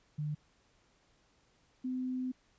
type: tone pair in turn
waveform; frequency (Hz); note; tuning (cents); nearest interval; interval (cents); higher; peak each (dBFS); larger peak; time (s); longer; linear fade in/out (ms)
sine; 150 / 255.4; D3 / C4; +37 / -42; major sixth; 921; second; -33 / -33; neither; 0.18-0.35 / 1.84-2.32; second; 10
effects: pink hiss -70 dBFS RMS until 2.58 s + resampled to 16000 Hz